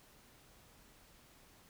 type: silence
effects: pink hiss -63 dBFS RMS until 1.69 s